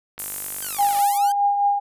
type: click train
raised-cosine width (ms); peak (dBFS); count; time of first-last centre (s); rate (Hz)
0.3; -21; 41; 0.18-0.99; 49.4
type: high-pass noise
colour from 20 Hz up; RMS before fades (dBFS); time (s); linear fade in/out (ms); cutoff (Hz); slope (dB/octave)
pink; -29; 0.19-1.18; 2; 8500; 24
type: linear two-way sweep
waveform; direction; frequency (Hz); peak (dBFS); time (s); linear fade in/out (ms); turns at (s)
5% pulse; down then up; 1600 to 559 to 1600; -21; 0.62-1.32; 2; 0.97
type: tone with tremolo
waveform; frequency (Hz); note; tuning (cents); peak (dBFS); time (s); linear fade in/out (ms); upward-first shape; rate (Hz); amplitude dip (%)
sine; 810; G#5; -43; -14; 0.78-1.8; 20; triangle; 4.8; 50
effects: resampled to 32000 Hz